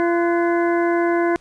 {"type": "harmonic tone with a mistuned harmonic", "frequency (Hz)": 342.6, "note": "F4", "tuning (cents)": -33, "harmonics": [1, 2, 3, 4, 5, 6], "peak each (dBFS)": [-17, -23, -27, -29, -31, -33], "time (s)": [0, 1.36], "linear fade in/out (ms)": 0, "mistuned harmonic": 4, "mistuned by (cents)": 140, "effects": ["pink hiss -53 dBFS RMS until 1.4 s", "resampled to 22050 Hz"]}